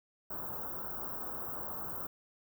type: band-stop noise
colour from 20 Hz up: white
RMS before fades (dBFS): -40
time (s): 0.3-2.07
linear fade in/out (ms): 5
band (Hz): 1400 to 16000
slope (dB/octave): 48
effects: none